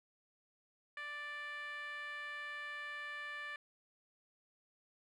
10% pulse tone with band-pass filter, 587.3 Hz, D5, in tune, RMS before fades -45 dBFS, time 0.97-3.56 s, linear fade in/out 2 ms, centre 1700 Hz, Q 2.7, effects none

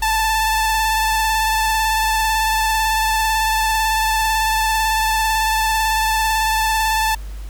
sawtooth tone with vibrato, 880 Hz, A5, in tune, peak -12 dBFS, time 0.02-7.15 s, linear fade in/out 5 ms, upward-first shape sine, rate 18 Hz, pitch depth 22 cents each way, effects added 50 Hz sine -27 dBFS peak until 7.49 s + pink hiss -45 dBFS RMS until 7.49 s

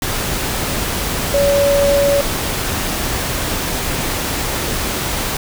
sine tone in noise, 565 Hz, C#5, 33 cents sharp, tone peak -11 dBFS, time 1.34-2.21 s, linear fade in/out 2 ms, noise pink, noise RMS -20 dBFS, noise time 0.02-5.37 s, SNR +6 dB, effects none

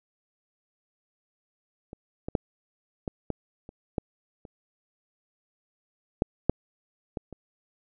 clicks, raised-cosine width 2 ms, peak -27 / -19 / -9 / -17 / -15 / -29 / -13 / -30 / -8 / -6 / -18 / -27 dBFS, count 12, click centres 1.931 / 2.285 / 2.352 / 3.078 / 3.303 / 3.691 / 3.982 / 4.452 / 6.221 / 6.496 / 7.172 / 7.327 s, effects none

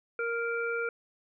harmonic tone, 466.2 Hz, A#4, in tune, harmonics 1 / 3 / 5, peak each -32 / -32 / -39 dBFS, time 0.19-0.89 s, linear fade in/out 2 ms, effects none

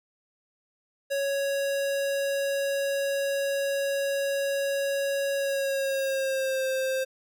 square tone with pitch glide, 555 to 526.3 Hz, C#5 to C5, +2 to +10 cents, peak -26 dBFS, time 1.1-7.05 s, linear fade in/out 20 ms, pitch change -92 cents, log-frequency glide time 5.36-6.66 s, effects none

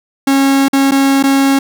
45% pulse tone with dropouts, 273.3 Hz, C#4, 24 cents flat, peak -8 dBFS, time 0.27-1.59 s, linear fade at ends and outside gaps 5 ms, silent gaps 0.684-0.731 / 0.911-0.918 / 1.228-1.237 s, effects none

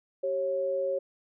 sine tone pair together, 386.9 / 546.3 Hz, G4 / C#5, -23 / -25 cents, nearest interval tritone, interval 598 cents, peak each -34 / -27 dBFS, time 0.23-0.99 s, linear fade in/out 10 ms, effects none

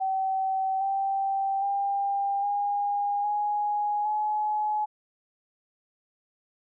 sine tone with pitch steps, 766 / 781.6 / 797.6 / 813.9 / 830.5 / 847.5 Hz, G5 / G5 / G5 / G#5 / G#5 / G#5, -40 / -5 / +30 / -35 / 0 / +35 cents, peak -24 dBFS, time 0-4.86 s, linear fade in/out 20 ms, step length 810 ms, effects none

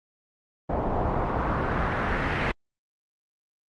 pink noise with low-pass filter sweep, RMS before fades -26 dBFS, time 0.69-2.52 s, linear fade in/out 10 ms, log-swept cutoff 730 to 2200 Hz, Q 1.8, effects Opus 32 kbps

